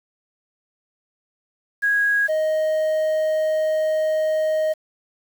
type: tone pair in turn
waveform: sine / triangle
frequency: 1651 / 624.5 Hz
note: G#6 / D#5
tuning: -11 / +6 cents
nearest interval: octave + perfect fourth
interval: 1683 cents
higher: first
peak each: -16 dBFS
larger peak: neither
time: 1.82-2.28 / 2.28-4.74 s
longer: second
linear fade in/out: 20 ms
effects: 7-bit